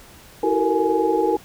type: tone cluster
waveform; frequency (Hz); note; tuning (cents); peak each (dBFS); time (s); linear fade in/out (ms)
sine; 327.8 / 378.8 / 451.1 / 472 / 838; E4 / F#4 / A4 / A#4 / G#5; -10 / +41 / +43 / +22 / +15; -23; 0.43-1.37; 5
effects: pink hiss -46 dBFS RMS until 1.44 s